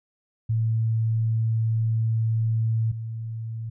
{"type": "tone pair in turn", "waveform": "sine", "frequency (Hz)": [112.3, 112.8], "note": ["A2", "A2"], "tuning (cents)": [36, 44], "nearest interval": "unison", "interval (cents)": 8, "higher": "second", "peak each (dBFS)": [-20, -29], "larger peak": "first", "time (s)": [[0.49, 2.92], [2.92, 3.7]], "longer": "first", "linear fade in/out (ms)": 10, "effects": []}